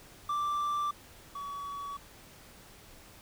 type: tone pair in turn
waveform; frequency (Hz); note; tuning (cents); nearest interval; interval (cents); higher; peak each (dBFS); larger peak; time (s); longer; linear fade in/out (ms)
triangle; 1174.7 / 1133.1; D6 / C#6; 0 / +38; minor second; 62; first; -27 / -35; first; 0.29-0.91 / 1.35-1.97; neither; 5
effects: pink hiss -54 dBFS RMS until 3.21 s